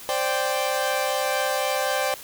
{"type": "chord", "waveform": "sawtooth", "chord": "C suspended second", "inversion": "none", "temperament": "equal", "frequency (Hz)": [523.3, 587.3, 784], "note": ["C5", "D5", "G5"], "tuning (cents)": [0, 0, 0], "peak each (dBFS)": -23, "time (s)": [0.09, 2.14], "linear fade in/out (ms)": 0, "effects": ["white hiss -41 dBFS RMS until 2.23 s"]}